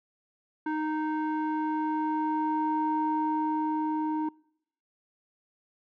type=tone with low-pass filter sweep; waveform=square; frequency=310 Hz; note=D#4; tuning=6 cents flat; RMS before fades=-29 dBFS; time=0.66-4.29 s; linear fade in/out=5 ms; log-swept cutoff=1300 to 780 Hz; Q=4; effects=noise-tail reverb RT60 0.8 s tail -26 dB re dry